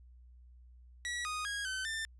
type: tone with pitch steps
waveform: sawtooth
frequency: 1931 / 1241 / 1642 / 1529 / 1788 Hz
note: B6 / D#6 / G#6 / G6 / A6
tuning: -39 / -5 / -20 / -44 / +27 cents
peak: -32 dBFS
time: 1.05-2.05 s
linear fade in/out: 0 ms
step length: 200 ms
effects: added 61 Hz sine -54 dBFS peak until 2.19 s + resampled to 24000 Hz